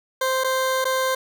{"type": "tone with dropouts", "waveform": "20% pulse", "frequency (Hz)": 522, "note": "C5", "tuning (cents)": -4, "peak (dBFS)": -15, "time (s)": [0.21, 1.15], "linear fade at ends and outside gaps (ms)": 5, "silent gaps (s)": [[0.438, 0.443], [0.844, 0.852]], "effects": []}